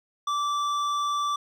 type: tone with hard clipping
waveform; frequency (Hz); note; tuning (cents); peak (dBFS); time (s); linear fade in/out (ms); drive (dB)
sine; 1165; D6; -14; -26; 0.27-1.36; 5; 10
effects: none

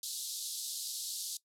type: band-pass noise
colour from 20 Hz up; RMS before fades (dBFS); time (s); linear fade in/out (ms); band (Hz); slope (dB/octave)
pink; -40; 0.03-1.37; 2; 3700 to 13000; 48
effects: noise-tail reverb RT60 0.1 s tail -18 dB re dry

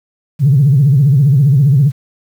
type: tone with vibrato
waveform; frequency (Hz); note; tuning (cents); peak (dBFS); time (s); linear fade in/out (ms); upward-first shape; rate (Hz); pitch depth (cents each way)
sine; 138.8; C#3; +3; -5; 0.39-1.92; 50; triangle; 15; 220
effects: tanh soft clip ceiling -1 dBFS + 7-bit

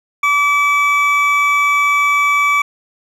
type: tone pair together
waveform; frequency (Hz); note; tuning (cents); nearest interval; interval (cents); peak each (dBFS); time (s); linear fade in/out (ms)
triangle; 1153.7 / 2298; D6 / D7; -31 / -38; octave; 1193; -12; 0.23-2.62; 5
effects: none

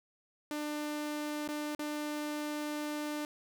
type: tone with dropouts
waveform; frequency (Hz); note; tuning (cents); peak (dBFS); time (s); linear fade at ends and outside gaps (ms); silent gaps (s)
sawtooth; 298.5; D4; +28; -31; 0.51-3.25; 1; 1.477-1.487 / 1.75-1.792
effects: none

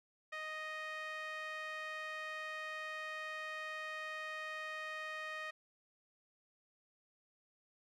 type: tone with band-pass filter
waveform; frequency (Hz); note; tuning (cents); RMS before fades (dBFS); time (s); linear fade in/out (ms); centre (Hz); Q
sawtooth; 622.3; D#5; 0; -44; 0.32-5.51; 10; 1900; 2.1
effects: none

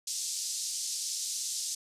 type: band-pass noise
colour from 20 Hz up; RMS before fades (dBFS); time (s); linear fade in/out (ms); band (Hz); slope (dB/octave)
pink; -35; 0.07-1.75; 5; 4900 to 8800; 24
effects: resampled to 32000 Hz

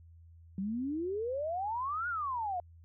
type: exponential two-way sweep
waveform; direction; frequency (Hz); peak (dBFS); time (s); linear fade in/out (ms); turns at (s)
sine; up then down; 185 to 1470 to 687; -32; 0.58-2.6; 2; 2.08
effects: added 83 Hz sine -53 dBFS peak until 2.84 s

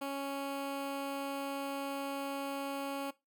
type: tone with notch filter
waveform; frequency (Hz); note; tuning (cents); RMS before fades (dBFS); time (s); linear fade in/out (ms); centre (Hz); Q
15% pulse; 277.2; C#4; 0; -38; 0.01-3.11; 10; 5800; 1.9
effects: noise-tail reverb RT60 0.2 s tail -18 dB re dry

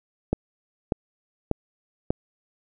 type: click train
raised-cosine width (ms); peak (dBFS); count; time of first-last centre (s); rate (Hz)
2; -8; 4; 0.33-2.105; 1.69
effects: none

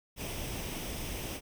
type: noise with comb filter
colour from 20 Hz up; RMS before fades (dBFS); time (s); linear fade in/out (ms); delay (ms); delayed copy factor
pink; -38; 0.16-1.41; 50; 0.35; +0.5
effects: none

